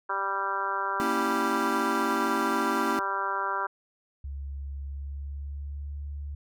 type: harmonic tone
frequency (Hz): 196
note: G3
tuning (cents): 0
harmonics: 2 / 3 / 4 / 5 / 6 / 7 / 8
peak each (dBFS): -39 / -40 / -38 / -31 / -34 / -32 / -36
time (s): 0.09-3.67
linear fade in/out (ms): 10
type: chord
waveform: square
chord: A# diminished seventh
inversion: none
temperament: equal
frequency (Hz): 233.1 / 277.2 / 329.6 / 392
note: A#3 / C#4 / E4 / G4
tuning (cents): 0 / 0 / 0 / 0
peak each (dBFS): -34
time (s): 1-2.99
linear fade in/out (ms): 0
type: tone with pitch glide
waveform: sine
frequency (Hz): 69.5 to 71.87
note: C#2 to D2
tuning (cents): +5 to -37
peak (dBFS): -33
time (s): 4.24-6.35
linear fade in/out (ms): 5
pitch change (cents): +58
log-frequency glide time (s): 4.83-5.97
effects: none